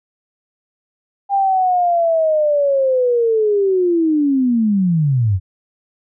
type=linear sweep; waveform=sine; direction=down; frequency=802 to 87.31 Hz; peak=-12 dBFS; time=1.29-5.4 s; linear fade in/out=50 ms; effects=none